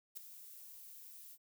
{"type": "noise with ADSR envelope", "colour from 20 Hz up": "violet", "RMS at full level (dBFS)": -42, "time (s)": [0.15, 1.38], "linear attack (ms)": 23, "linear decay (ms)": 4, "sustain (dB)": -12, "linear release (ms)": 53, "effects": []}